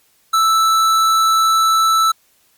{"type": "tone with tanh clipping", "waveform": "sine", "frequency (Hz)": 1318.5, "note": "E6", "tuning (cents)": 0, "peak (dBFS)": -13, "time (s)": [0.33, 2.12], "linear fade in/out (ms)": 10, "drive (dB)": 18, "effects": ["white hiss -57 dBFS RMS until 2.57 s", "Opus 48 kbps"]}